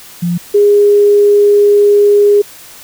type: tone pair in turn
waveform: sine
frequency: 173.7 / 410.3 Hz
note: F3 / G#4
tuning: -9 / -21 cents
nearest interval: octave + minor third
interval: 1488 cents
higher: second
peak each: -11 / -4 dBFS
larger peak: second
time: 0.22-0.38 / 0.54-2.42 s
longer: second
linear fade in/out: 10 ms
effects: white hiss -35 dBFS RMS until 2.83 s